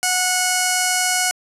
5% pulse tone with notch filter, 733 Hz, F#5, 16 cents flat, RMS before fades -19 dBFS, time 0.03-1.31 s, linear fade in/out 0 ms, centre 3600 Hz, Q 1.9, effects resampled to 32000 Hz

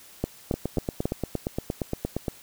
two click trains, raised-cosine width 2 ms, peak -13 / -11 dBFS, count 16 / 4, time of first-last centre 0.54-2.282 / 0.24-1.055 s, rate 8.61 / 3.68 Hz, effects white hiss -50 dBFS RMS until 2.42 s

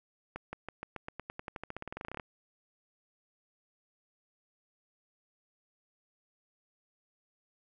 accelerating click train, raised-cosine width 0.5 ms, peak -24 dBFS, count 25, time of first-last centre 0.36-2.198 s, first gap 170 ms, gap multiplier 0.92, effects none

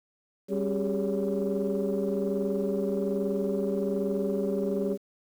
sine tone cluster, 196.7 / 271.3 / 388.5 / 409.7 / 563 Hz, G3 / C#4 / G4 / G#4 / C#5, +6 / -37 / -16 / -24 / +27 cents, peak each -29 / -35 / -33 / -29 / -33 dBFS, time 0.48-4.98 s, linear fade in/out 50 ms, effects tanh soft clip ceiling -19 dBFS + 9-bit

